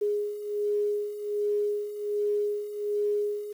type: beating tone pair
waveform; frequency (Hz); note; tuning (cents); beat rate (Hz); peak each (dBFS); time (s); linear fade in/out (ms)
sine; 413.4 / 414.7; G#4 / G#4; -8 / -3; 1.3; -32 / -27; 0.01-3.53; 10
effects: 9-bit